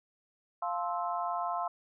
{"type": "chord", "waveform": "sine", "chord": "F major seventh", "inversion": "none", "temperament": "just", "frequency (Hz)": [698.5, 873.1, 1047.7, 1309.6], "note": ["F5", "A5", "C6", "E6"], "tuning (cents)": [0, -14, 2, -12], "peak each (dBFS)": [-34, -39, -35, -39], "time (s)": [0.62, 1.68], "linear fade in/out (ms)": 5, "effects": []}